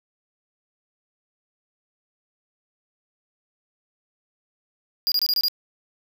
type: tone bursts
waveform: square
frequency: 4844 Hz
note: D#8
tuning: 47 cents flat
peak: -19 dBFS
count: 6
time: 5.07-5.483 s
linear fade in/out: 0 ms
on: 48 ms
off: 25 ms
effects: none